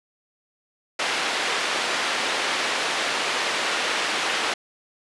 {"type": "band-pass noise", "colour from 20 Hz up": "white", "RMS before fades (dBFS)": -25, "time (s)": [0.99, 4.54], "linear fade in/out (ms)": 5, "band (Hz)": [360, 3100], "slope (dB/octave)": 12, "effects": ["resampled to 24000 Hz"]}